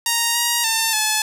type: tone with pitch steps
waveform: 5% pulse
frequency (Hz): 933 / 946 / 898 / 862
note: A#5 / A#5 / A5 / A5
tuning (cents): +1 / +25 / +35 / -36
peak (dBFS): -5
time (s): 0.06-1.22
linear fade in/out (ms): 2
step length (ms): 290
effects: none

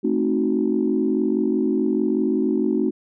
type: chord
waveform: sine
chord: A diminished seventh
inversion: none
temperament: equal with one note detuned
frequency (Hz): 220 / 264.8 / 311.1 / 370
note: A3 / C4 / Eb4 / Gb4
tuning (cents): 0 / +21 / 0 / 0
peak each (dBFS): -23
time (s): 0.03-2.91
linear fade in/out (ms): 20
effects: tanh soft clip ceiling -8 dBFS

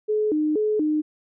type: tone with vibrato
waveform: sine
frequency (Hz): 360.9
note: F#4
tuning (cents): -43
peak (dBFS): -19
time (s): 0.08-1.02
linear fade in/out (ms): 20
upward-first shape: square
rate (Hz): 2.1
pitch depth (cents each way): 290
effects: none

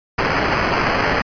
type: noise with sample-and-hold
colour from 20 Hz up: white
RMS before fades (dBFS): -18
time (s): 0.18-1.22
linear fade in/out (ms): 5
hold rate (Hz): 3675
effects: resampled to 11025 Hz

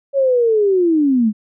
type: linear sweep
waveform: sine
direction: down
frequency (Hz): 560 to 203.7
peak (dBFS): -11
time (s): 0.13-1.33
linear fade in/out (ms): 50
effects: none

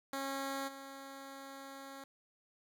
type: tone with level steps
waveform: 10% pulse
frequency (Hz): 272.8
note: C#4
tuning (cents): -28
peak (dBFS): -29 / -39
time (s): 0.13-2.04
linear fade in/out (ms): 2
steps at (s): 0.67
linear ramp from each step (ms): 20
effects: none

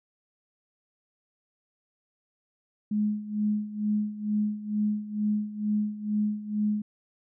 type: tone with tremolo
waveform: sine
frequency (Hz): 210.3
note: G#3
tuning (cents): +22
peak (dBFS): -22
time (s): 2.91-6.82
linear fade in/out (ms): 5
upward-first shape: sine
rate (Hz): 2.2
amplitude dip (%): 80
effects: none

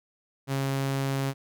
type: tone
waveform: sawtooth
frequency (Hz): 136.3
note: C#3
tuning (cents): -29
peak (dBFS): -22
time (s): 0.47-1.34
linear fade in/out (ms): 50
effects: none

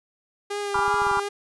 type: tone with vibrato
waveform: sawtooth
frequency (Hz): 404.5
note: G#4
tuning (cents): -46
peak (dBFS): -23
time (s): 0.5-1.29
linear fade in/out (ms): 10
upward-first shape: triangle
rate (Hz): 2.7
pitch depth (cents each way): 30
type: chord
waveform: sine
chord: G# diminished seventh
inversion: none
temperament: equal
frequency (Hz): 830.6 / 987.8 / 1174.7 / 1396.9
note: G#5 / B5 / D6 / F6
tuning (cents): 0 / 0 / 0 / 0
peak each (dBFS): -26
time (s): 0.74-1.2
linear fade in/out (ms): 5
type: clicks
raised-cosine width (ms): 5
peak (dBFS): -28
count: 8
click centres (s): 0.757 / 0.791 / 0.88 / 0.942 / 1.019 / 1.068 / 1.114 / 1.172
effects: resampled to 24000 Hz

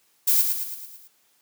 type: noise with echo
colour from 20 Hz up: violet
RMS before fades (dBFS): -19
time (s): 0.27-0.42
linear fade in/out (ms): 10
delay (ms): 110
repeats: 6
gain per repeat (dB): -5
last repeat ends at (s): 1.08
effects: white hiss -64 dBFS RMS until 1.41 s + high-pass 150 Hz 12 dB/octave

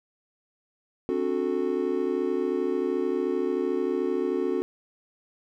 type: chord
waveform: triangle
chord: D dominant seventh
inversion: third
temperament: just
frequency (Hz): 264.3 / 293.7 / 367.1 / 440.5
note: C4 / D4 / F#4 / A4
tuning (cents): +18 / 0 / -14 / +2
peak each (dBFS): -29 / -31 / -25 / -28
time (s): 1.09-4.62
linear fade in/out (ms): 0
effects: none

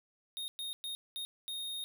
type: tone bursts at uneven times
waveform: square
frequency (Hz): 3707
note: A#7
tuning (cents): -10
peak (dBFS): -38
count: 5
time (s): 0.37-0.48 / 0.59-0.73 / 0.84-0.95 / 1.16-1.25 / 1.48-1.84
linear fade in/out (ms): 0
effects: none

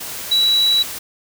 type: tone in noise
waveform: sine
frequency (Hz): 3916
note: B7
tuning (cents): -15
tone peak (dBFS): -12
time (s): 0.31-0.83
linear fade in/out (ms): 10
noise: white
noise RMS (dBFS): -29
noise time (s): 0-0.99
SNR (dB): +14
effects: none

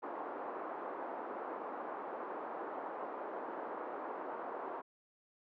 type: band-pass noise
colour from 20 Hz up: white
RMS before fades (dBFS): -43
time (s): 0.02-4.82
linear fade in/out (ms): 20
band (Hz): 300 to 1100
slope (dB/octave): 24
effects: none

